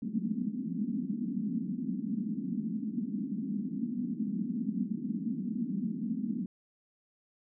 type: band-pass noise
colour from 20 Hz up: white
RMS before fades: -34 dBFS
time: 0.02-6.46 s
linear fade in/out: 2 ms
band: 190 to 250 Hz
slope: 48 dB/octave
effects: none